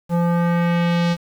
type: tone with low-pass filter sweep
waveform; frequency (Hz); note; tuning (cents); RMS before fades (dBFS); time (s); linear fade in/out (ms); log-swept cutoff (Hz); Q
square; 171.8; F3; -28; -18; 0.09-1.17; 50; 840 to 4900; 1.3
effects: 7-bit